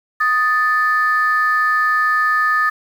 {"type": "tone pair together", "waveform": "sine", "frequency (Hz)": [1244.5, 1760], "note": ["D#6", "A6"], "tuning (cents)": [0, 0], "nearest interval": "tritone", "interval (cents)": 600, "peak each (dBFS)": -15, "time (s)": [0.2, 2.7], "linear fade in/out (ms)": 10, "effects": ["tanh soft clip ceiling -7 dBFS", "7-bit"]}